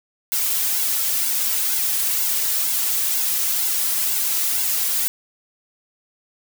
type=noise with flanger; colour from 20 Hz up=blue; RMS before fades=-21 dBFS; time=0.32-5.08 s; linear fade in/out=0 ms; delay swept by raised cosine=1.6 to 3.4 ms; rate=2.1 Hz; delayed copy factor=-1; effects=none